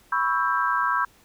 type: chord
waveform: sine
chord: C# half-diminished seventh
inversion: third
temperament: equal with one note detuned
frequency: 987.8 / 1108.7 / 1318.5 / 1589 Hz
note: B5 / C#6 / E6 / G6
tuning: 0 / 0 / 0 / +23 cents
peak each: -26 dBFS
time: 0.12-1.05 s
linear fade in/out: 5 ms
effects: pink hiss -57 dBFS RMS until 1.24 s